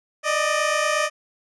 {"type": "tone pair together", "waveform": "15% pulse", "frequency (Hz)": [593, 621.4], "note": ["D5", "D#5"], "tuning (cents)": [17, -2], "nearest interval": "minor second", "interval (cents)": 81, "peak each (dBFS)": -16, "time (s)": [0.23, 1.1], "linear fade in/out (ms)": 50, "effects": ["resampled to 22050 Hz"]}